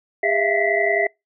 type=tone cluster; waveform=sine; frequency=404.9 / 651 / 682 / 1949 / 2045 Hz; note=G#4 / E5 / F5 / B6 / C7; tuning=-44 / -22 / -41 / -23 / -40 cents; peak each=-23 dBFS; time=0.23-1.07 s; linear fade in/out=5 ms; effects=noise-tail reverb RT60 0.2 s tail -26 dB re dry